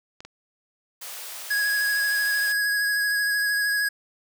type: clicks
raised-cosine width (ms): 0.2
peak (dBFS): -24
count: 2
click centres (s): 0.205 / 0.25
type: high-pass noise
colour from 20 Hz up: white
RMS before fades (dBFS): -37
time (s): 1.01-2.53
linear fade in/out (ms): 10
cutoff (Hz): 510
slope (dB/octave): 24
type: tone with vibrato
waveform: square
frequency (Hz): 1661.2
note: G#6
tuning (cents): 0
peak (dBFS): -22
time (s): 1.5-3.89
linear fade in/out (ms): 10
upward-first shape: sine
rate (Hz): 13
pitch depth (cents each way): 17
effects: none